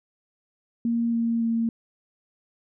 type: tone with pitch steps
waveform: sine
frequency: 233.1 / 231.1 / 229.1 Hz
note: A#3 / A#3 / A#3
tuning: 0 / -15 / -30 cents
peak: -21 dBFS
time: 0.85-1.69 s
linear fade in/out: 2 ms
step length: 280 ms
effects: none